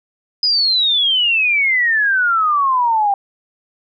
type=exponential sweep; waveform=sine; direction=down; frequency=5030 to 784 Hz; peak=-12 dBFS; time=0.43-3.14 s; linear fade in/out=2 ms; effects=none